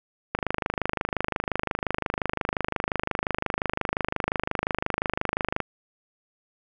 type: click train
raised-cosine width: 0.5 ms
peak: -9 dBFS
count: 136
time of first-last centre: 0.35-5.603 s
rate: 25.7 Hz
effects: none